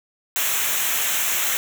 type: noise with comb filter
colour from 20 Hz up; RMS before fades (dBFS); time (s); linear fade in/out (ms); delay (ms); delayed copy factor
white; -22; 0.36-1.57; 0; 0.21; -0.7
effects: none